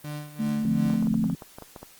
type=tone with tremolo; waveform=35% pulse; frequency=148.7 Hz; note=D3; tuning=22 cents sharp; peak=-29 dBFS; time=0.04-1.07 s; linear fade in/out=5 ms; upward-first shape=sine; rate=2.7 Hz; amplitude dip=75%
type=tone with vibrato; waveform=sine; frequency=220 Hz; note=A3; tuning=in tune; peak=-24 dBFS; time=0.39-1.27 s; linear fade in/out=10 ms; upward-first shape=triangle; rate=9.2 Hz; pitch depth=16 cents each way
type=chord; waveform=sine; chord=D minor seventh; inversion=none; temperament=equal with one note detuned; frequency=146.83 / 174.61 / 220 / 259.8 Hz; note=D3 / F3 / A3 / C4; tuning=0 / 0 / 0 / -12 cents; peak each=-33 / -28 / -30 / -30 dBFS; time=0.65-1.35 s; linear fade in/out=2 ms
type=clicks; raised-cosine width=1 ms; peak=-25 dBFS; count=12; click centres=0.901 / 0.941 / 1.026 / 1.071 / 1.142 / 1.241 / 1.299 / 1.422 / 1.585 / 1.623 / 1.762 / 1.83 s
effects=white hiss -52 dBFS RMS until 1.99 s + Opus 32 kbps